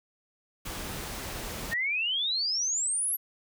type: noise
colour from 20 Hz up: pink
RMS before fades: -37 dBFS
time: 0.65-1.74 s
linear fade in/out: 10 ms
type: exponential sweep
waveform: sine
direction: up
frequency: 1805 to 11840 Hz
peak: -26 dBFS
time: 1.71-3.17 s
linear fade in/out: 20 ms
effects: none